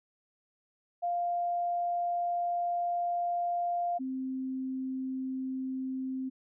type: tone pair in turn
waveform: sine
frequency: 698.5 / 261.6 Hz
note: F5 / C4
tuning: 0 / 0 cents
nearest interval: octave + perfect fourth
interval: 1700 cents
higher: first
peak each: -28 / -32 dBFS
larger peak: first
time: 1.02-3.99 / 3.99-6.3 s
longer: first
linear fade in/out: 20 ms
effects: none

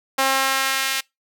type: tone with high-pass filter sweep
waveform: sawtooth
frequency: 267.7 Hz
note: C4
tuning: 40 cents sharp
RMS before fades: -21 dBFS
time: 0.18-1.01 s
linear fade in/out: 10 ms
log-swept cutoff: 750 to 2300 Hz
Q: 0.97
effects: noise-tail reverb RT60 0.2 s tail -26 dB re dry

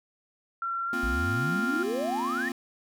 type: tone with pitch glide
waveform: sine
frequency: 1363 to 1395.7 Hz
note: F6 to F6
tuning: -43 to -2 cents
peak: -28 dBFS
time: 0.62-1.83 s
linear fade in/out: 2 ms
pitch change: +41 cents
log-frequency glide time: 0.86-0.91 s
type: chord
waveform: square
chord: Bb suspended second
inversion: none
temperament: equal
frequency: 233.1 / 261.6 / 349.2 Hz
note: Bb3 / C4 / F4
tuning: 0 / 0 / 0 cents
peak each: -37 / -35 / -37 dBFS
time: 0.93-2.52 s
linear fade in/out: 2 ms
type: exponential sweep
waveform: sine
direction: up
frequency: 51.1 to 1885 Hz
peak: -28 dBFS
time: 1.03-2.49 s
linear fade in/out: 5 ms
effects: none

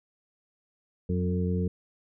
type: harmonic tone with a mistuned harmonic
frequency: 89.5 Hz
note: F2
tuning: 43 cents sharp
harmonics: 1 / 2 / 3 / 4 / 5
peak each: -28 / -28 / -40 / -39 / -34 dBFS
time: 1.09-1.68 s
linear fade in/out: 5 ms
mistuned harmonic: 2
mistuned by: +25 cents
effects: none

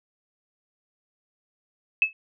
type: tone with exponential decay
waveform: sine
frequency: 2600 Hz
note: E7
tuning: 24 cents flat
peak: -12 dBFS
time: 2.02-2.13 s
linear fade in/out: 1 ms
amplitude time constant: 23 ms
effects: none

